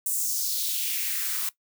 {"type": "noise with high-pass filter sweep", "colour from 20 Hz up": "blue", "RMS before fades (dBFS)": -28, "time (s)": [0.06, 1.49], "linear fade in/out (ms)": 2, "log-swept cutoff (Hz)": [8700, 1100], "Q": 2.2, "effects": ["noise-tail reverb RT60 0.1 s tail -17 dB re dry"]}